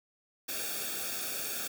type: noise with comb filter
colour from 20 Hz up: white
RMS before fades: -36 dBFS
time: 0.48-1.68 s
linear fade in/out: 10 ms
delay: 0.99 ms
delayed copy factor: -0.8
effects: none